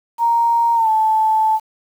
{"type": "tone with pitch glide", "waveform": "sine", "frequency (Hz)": [932.3, 874.9], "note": ["A#5", "A5"], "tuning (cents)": [0, -10], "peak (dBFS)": -12, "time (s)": [0.18, 1.6], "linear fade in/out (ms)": 50, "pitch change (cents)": -110, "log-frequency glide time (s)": [0.75, 0.89], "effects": ["7-bit"]}